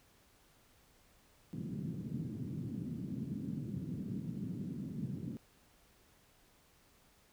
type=band-pass noise; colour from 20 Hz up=pink; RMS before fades=-41 dBFS; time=1.53-5.37 s; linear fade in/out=0 ms; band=130 to 250 Hz; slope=24 dB/octave; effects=pink hiss -67 dBFS RMS until 7.32 s